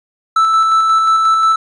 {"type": "tone with tremolo", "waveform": "triangle", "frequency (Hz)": 1318.5, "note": "E6", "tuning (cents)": 0, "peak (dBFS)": -6, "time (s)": [0.36, 1.56], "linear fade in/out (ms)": 5, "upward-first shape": "square", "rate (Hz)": 5.6, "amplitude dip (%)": 25, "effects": ["resampled to 22050 Hz", "8-bit"]}